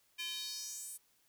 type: tone with high-pass filter sweep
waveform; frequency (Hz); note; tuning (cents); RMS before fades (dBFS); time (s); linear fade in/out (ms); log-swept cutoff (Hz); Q
square; 342.1; F4; -36; -43; 0.18-0.98; 20; 2600 to 10000; 3.5
effects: white hiss -72 dBFS RMS until 1.28 s